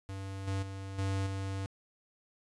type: tone with level steps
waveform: square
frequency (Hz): 97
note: G2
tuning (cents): -18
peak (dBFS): -39 / -32 / -40 / -31 / -35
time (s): 0.09-1.66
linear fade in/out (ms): 0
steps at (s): 0.47 / 0.62 / 0.98 / 1.26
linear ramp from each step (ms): 10
effects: resampled to 22050 Hz + 12-bit